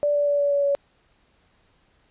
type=tone with pitch steps; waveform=sine; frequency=584 / 580 / 576 / 572 / 568 / 564.1 Hz; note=D5 / D5 / D5 / D5 / C#5 / C#5; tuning=-10 / -22 / -34 / -46 / +42 / +30 cents; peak=-18 dBFS; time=0.03-0.75 s; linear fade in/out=0 ms; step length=120 ms; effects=pink hiss -63 dBFS RMS until 2.1 s + resampled to 8000 Hz